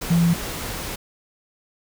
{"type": "tone in noise", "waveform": "sine", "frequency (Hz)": 169.7, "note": "F3", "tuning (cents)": -49, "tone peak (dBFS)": -14, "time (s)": [0.1, 0.34], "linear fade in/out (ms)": 10, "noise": "pink", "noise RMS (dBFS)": -30, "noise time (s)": [0.01, 0.96], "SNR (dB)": 13, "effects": []}